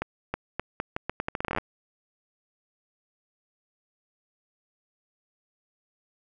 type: accelerating click train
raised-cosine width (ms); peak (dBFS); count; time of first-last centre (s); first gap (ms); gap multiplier
0.5; -13; 18; 0.02-1.584; 320; 0.8
effects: none